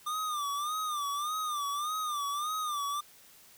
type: tone with vibrato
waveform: square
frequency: 1197 Hz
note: D6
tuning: 33 cents sharp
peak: -32 dBFS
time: 0.06-3.01 s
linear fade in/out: 10 ms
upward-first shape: sine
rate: 1.7 Hz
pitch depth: 97 cents each way
effects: white hiss -57 dBFS RMS until 3.57 s